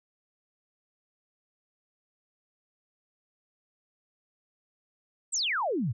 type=exponential sweep; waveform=sine; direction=down; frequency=8510 to 100 Hz; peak=-26 dBFS; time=5.32-5.93 s; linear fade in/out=20 ms; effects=none